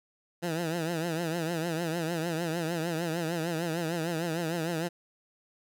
15% pulse tone with vibrato, 166.1 Hz, E3, 13 cents sharp, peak -23 dBFS, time 0.42-4.89 s, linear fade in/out 20 ms, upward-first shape triangle, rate 6.6 Hz, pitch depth 120 cents each way, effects none

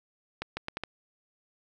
accelerating click train, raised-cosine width 0.3 ms, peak -17 dBFS, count 5, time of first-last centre 0.42-0.836 s, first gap 150 ms, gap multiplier 0.76, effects none

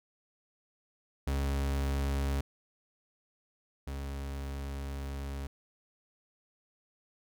40% pulse tone pair in turn, 69.1 / 69.1 Hz, C#2 / C#2, -5 / -5 cents, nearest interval unison, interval 0 cents, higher neither, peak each -28 / -35 dBFS, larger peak first, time 1.27-2.41 / 3.87-5.47 s, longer second, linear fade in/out 5 ms, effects none

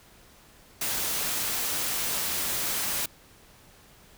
white noise, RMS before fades -29 dBFS, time 0.81-3.06 s, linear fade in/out 5 ms, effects pink hiss -55 dBFS RMS until 4.17 s

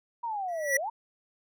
sine exponential two-way sweep, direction down then up, 966 to 523.3 to 966 Hz, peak -30 dBFS, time 0.23-0.9 s, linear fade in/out 10 ms, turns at 0.76 s
square tone with exponential growth, 1947 Hz, B6, 25 cents flat, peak -21 dBFS, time 0.48-0.77 s, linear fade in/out 5 ms, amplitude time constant 63 ms
effects none

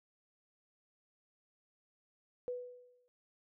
sine tone with exponential decay, 493.9 Hz, B4, in tune, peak -34 dBFS, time 2.48-3.08 s, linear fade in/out 0 ms, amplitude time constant 130 ms, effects none

